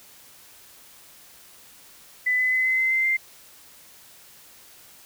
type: tone with pitch steps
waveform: sine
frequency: 2000 / 2015 / 2030 / 2046 / 2061 / 2077 / 2092 Hz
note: B6 / B6 / B6 / C7 / C7 / C7 / C7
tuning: +21 / +34 / +47 / -39 / -27 / -13 / -1 cents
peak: -19 dBFS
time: 2.26-3.17 s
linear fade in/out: 10 ms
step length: 130 ms
effects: white hiss -50 dBFS RMS until 5.05 s